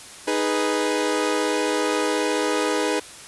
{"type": "chord", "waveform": "sawtooth", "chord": "G# minor", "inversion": "second", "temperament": "equal", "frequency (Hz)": [311.1, 415.3, 493.9], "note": ["D#4", "G#4", "B4"], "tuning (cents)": [0, 0, 0], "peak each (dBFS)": -21, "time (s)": [0.27, 3], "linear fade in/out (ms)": 10, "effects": ["white hiss -41 dBFS RMS until 3.27 s", "resampled to 24000 Hz"]}